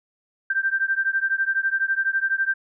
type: beating tone pair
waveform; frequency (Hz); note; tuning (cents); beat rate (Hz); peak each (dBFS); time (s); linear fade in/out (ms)
sine; 1566 / 1578; G6 / G6; -2 / +11; 12; -23; 0.5-2.54; 5
effects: none